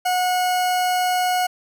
40% pulse tone, 729 Hz, F#5, 26 cents flat, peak -17 dBFS, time 0.05-1.47 s, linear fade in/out 10 ms, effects none

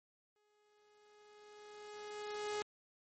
sawtooth tone with exponential growth, 418.4 Hz, G#4, 13 cents sharp, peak -32 dBFS, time 0.36-2.62 s, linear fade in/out 0 ms, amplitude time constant 490 ms, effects low-pass 12000 Hz 12 dB/octave + MP3 32 kbps

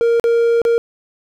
triangle tone with dropouts, 466.2 Hz, A#4, in tune, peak -9 dBFS, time 0.01-0.78 s, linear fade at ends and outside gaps 0 ms, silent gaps 0.198-0.241 / 0.617-0.651 s, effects none

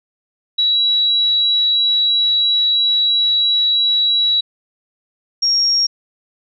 sine tone pair in turn, 3901 / 5574 Hz, B7 / F8, -22 / -4 cents, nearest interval tritone, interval 618 cents, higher second, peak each -12 dBFS, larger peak neither, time 0.58-4.41 / 5.42-5.87 s, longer first, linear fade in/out 10 ms, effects none

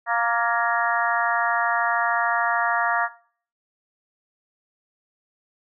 harmonic tone with a mistuned harmonic, 233.1 Hz, A#3, in tune, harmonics 3 / 4 / 5 / 6 / 7 / 8, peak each -25 / -26 / -27 / -28 / -28 / -29 dBFS, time 0.06-3.09 s, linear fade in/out 50 ms, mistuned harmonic 7, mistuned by +43 cents, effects noise-tail reverb RT60 0.5 s tail -17 dB re dry

